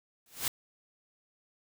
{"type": "noise with exponential growth", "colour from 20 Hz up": "white", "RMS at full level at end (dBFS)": -27, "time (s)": [0.26, 0.48], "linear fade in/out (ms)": 2, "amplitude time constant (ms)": 46, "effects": []}